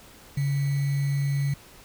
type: tone with sample-and-hold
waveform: sine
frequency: 140.4 Hz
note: C#3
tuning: 22 cents sharp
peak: -22 dBFS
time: 0.37-1.54 s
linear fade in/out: 5 ms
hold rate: 2100 Hz
effects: pink hiss -50 dBFS RMS until 1.84 s